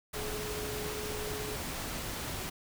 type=tone in noise; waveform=sine; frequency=423 Hz; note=G#4; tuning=32 cents sharp; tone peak=-39 dBFS; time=0.15-1.56 s; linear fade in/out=10 ms; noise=pink; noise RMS=-38 dBFS; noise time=0.13-2.5 s; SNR=-4 dB; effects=none